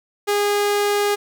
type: tone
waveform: sawtooth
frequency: 410 Hz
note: G#4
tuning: 22 cents flat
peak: -13 dBFS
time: 0.27-1.16 s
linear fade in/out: 20 ms
effects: none